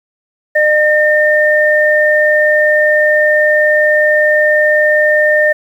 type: tone pair together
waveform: sine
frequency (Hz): 606 / 1814.8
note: D#5 / A#6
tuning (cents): -46 / -47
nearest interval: octave + perfect fifth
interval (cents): 1899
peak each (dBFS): -10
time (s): 0.55-5.53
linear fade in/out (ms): 10
effects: 7-bit